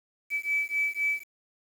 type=beating tone pair; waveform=sine; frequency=2300 / 2303.9 Hz; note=D7 / D7; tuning=-37 / -34 cents; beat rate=3.9 Hz; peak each=-28 dBFS; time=0.3-1.24 s; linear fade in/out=50 ms; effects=tanh soft clip ceiling -18 dBFS + 8-bit